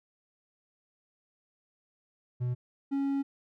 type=tone pair in turn; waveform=triangle; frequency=123.47 / 276.5 Hz; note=B2 / C#4; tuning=0 / -4 cents; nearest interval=octave + major second; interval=1396 cents; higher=second; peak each=-26 / -25 dBFS; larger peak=second; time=2.4-2.55 / 2.91-3.23 s; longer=second; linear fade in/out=20 ms; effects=none

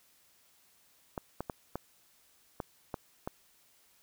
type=clicks; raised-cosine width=1 ms; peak=-21 dBFS; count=7; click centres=1.178 / 1.406 / 1.498 / 1.756 / 2.602 / 2.942 / 3.275 s; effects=white hiss -66 dBFS RMS until 4.02 s

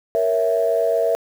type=chord; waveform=sine; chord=A# diminished; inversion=none; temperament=equal; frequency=466.2 / 554.4 / 659.3 Hz; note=A#4 / C#5 / E5; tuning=0 / 0 / 0 cents; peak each=-20 / -23 / -18 dBFS; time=0.15-1.15 s; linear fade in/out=0 ms; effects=tanh soft clip ceiling -7 dBFS + 7-bit

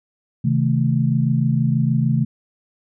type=chord; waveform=sine; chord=A diminished; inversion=first; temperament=just; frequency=132 / 158.4 / 220 Hz; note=C3 / Eb3 / A3; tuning=+16 / +31 / 0 cents; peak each=-18 / -20 / -21 dBFS; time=0.44-2.25 s; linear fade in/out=10 ms; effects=none

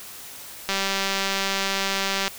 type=click train; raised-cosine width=0.2 ms; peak=-7 dBFS; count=311; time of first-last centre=0.69-2.28 s; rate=195 Hz; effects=white hiss -40 dBFS RMS until 2.38 s

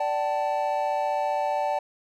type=chord; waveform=triangle; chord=D suspended fourth; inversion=none; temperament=equal with one note detuned; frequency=587.3 / 764.8 / 880 Hz; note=D5 / G5 / A5; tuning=0 / -43 / 0 cents; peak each=-26 dBFS; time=0-1.79 s; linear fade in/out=5 ms; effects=none

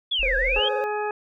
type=linear two-way sweep; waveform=sine; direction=down then up; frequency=3496 to 1569 to 3312 Hz; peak=-21 dBFS; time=0.11-0.69 s; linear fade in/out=10 ms; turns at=0.36 s
type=tone; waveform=sine; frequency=41.2 Hz; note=E1; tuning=in tune; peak=-27 dBFS; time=0.19-0.6 s; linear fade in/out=10 ms
type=tone with vibrato; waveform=triangle; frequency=523.3 Hz; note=C5; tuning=in tune; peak=-24 dBFS; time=0.23-0.84 s; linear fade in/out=0 ms; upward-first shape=square; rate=19 Hz; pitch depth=58 cents each way
type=harmonic tone; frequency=420 Hz; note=G#4; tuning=19 cents sharp; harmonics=1 / 2 / 3 / 4 / 6; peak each=-27 / -28 / -35 / -34 / -39 dBFS; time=0.56-1.11 s; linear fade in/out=2 ms
effects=none

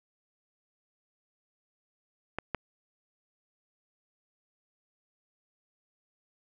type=clicks; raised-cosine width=0.5 ms; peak=-17 / -15 dBFS; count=2; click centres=2.386 / 2.547 s; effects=none

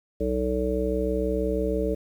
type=harmonic tone; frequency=63.1 Hz; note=B1; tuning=38 cents sharp; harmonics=1 / 3 / 5 / 7 / 9; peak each=-29 / -32 / -30 / -27 / -30 dBFS; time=0.2-1.95 s; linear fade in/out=10 ms; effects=9-bit

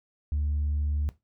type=tone; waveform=sine; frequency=73.7 Hz; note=D2; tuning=7 cents sharp; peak=-23 dBFS; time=0.32-1.09 s; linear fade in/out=0 ms; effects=noise-tail reverb RT60 0.2 s tail -18 dB re dry + tanh soft clip ceiling -22 dBFS

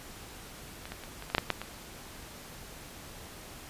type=clicks; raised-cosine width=0.3 ms; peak=-25 / -22 / -26 / -26 / -24 / -8 / -8 / -10 / -20 dBFS; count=9; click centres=0.855 / 0.92 / 1.037 / 1.224 / 1.301 / 1.349 / 1.382 / 1.503 / 1.616 s; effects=pink hiss -47 dBFS RMS until 3.69 s + resampled to 32000 Hz

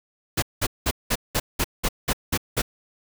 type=noise bursts; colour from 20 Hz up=pink; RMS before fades=-22 dBFS; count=10; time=0.37-2.62 s; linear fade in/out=10 ms; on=54 ms; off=190 ms; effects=none

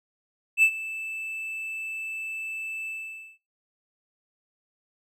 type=tone with ADSR envelope; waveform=triangle; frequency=2637 Hz; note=E7; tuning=in tune; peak=-12 dBFS; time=0.57-3.38 s; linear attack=58 ms; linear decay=73 ms; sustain=-18 dB; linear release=500 ms; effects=noise-tail reverb RT60 0.3 s tail -25 dB re dry

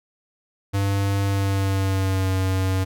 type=tone with pitch glide; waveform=square; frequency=99.1 to 94.46 Hz; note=G2 to F#2; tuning=+19 to +36 cents; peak=-20 dBFS; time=0.73-2.85 s; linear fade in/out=20 ms; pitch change=-83 cents; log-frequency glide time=1.24-2.31 s; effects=none

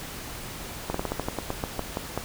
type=slowing click train; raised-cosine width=1 ms; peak=-13 dBFS; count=13; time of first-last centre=0.9-2.176 s; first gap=44 ms; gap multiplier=1.15; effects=pink hiss -38 dBFS RMS until 2.24 s

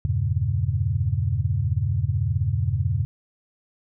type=chord; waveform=sine; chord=E diminished seventh; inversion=none; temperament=equal; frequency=82.41 / 98 / 116.54 / 138.59 Hz; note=E2 / G2 / Bb2 / Db3; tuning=0 / 0 / 0 / 0 cents; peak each=-27 / -24 / -26 / -27 dBFS; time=0.05-3.05 s; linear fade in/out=0 ms; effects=none

